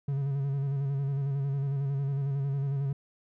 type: tone with vibrato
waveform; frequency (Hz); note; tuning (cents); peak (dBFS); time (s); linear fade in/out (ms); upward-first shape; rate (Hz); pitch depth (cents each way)
triangle; 138.59; C#3; 0; -25; 0.08-2.93; 5; square; 11; 35
effects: none